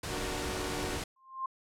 pink noise, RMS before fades -37 dBFS, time 0.03-1.04 s, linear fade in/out 5 ms
sawtooth chord, D augmented, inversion none, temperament equal, 293.7 / 370 / 466.2 Hz, D4 / F#4 / A#4, 0 / 0 / 0 cents, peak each -37 / -36 / -38 dBFS, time 0.08-1.01 s, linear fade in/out 50 ms
sine tone with exponential growth, 1056 Hz, C6, 16 cents sharp, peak -29 dBFS, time 1.16-1.46 s, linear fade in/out 5 ms, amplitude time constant 65 ms
effects low-pass 10000 Hz 12 dB/octave

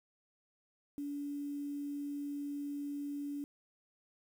sine tone with quantisation, 286.8 Hz, D4, 41 cents flat, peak -37 dBFS, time 0.98-3.44 s, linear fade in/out 0 ms, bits 10, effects none

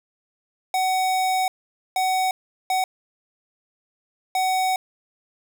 square tone bursts at uneven times, 750 Hz, F#5, 23 cents sharp, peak -20 dBFS, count 4, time 0.74-1.48 / 1.96-2.31 / 2.7-2.84 / 4.35-4.76 s, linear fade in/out 2 ms, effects none

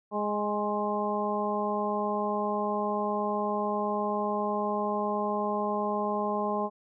harmonic tone with a mistuned harmonic, 207.7 Hz, G#3, in tune, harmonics 1 / 2 / 3 / 4 / 5, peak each -33 / -33 / -33 / -33 / -33 dBFS, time 0.11-6.7 s, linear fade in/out 50 ms, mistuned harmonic 5, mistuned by +22 cents, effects none

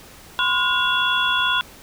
sine tone cluster, 1013 / 1075 / 1439 / 2750 / 3382 Hz, B5 / C6 / F#6 / F7 / G#7, +44 / +47 / -49 / -27 / +31 cents, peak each -24 / -29 / -21 / -27 / -22 dBFS, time 0.39-1.61 s, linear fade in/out 0 ms, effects pink hiss -44 dBFS RMS until 1.82 s

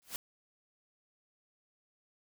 white noise with exponential growth, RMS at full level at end -35 dBFS, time 0.02-0.16 s, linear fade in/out 0 ms, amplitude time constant 29 ms, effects none

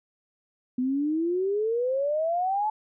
sine exponential sweep, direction up, 247.6 to 872 Hz, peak -23 dBFS, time 0.78-2.7 s, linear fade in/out 5 ms, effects none

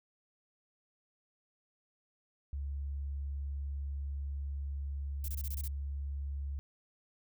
sine tone, 70.1 Hz, C#2, 20 cents sharp, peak -35 dBFS, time 2.53-6.59 s, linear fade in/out 0 ms
violet noise bursts, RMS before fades -43 dBFS, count 7, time 5.24-5.678 s, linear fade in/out 2 ms, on 42 ms, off 24 ms
effects none

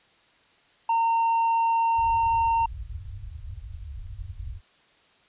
triangle tone, 916 Hz, A#5, 31 cents flat, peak -18 dBFS, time 0.89-2.66 s, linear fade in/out 5 ms
white low-pass noise, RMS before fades -37 dBFS, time 1.95-4.61 s, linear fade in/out 50 ms, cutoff 100 Hz, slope 48 dB/octave
effects white hiss -60 dBFS RMS until 5.28 s + resampled to 8000 Hz

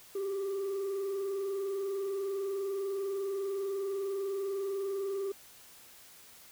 sine tone with vibrato, 392 Hz, G4, in tune, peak -29 dBFS, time 0.15-5.32 s, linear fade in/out 5 ms, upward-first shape triangle, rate 20 Hz, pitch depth 57 cents each way, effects tanh soft clip ceiling -31 dBFS + white hiss -55 dBFS RMS until 6.51 s

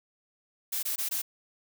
blue noise bursts, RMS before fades -31 dBFS, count 4, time 0.72-1.22 s, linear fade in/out 10 ms, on 110 ms, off 20 ms, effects none

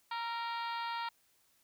harmonic tone with a mistuned harmonic, 466.8 Hz, A#4, 2 cents sharp, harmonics 2 / 3 / 4 / 5 / 6 / 7 / 8 / 9 / 10, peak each -37 / -43 / -47 / -49 / -51 / -51 / -51 / -51 / -56 dBFS, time 0.11-1.09 s, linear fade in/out 5 ms, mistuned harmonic 3, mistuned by -33 cents, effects white hiss -71 dBFS RMS until 1.63 s

